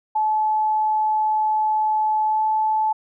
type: tone with pitch glide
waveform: sine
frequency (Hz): 862 to 868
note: A5 to A5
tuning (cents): -36 to -24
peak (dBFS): -17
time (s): 0.15-2.93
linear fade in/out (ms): 10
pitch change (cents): +12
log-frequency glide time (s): 2.26-2.42
effects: none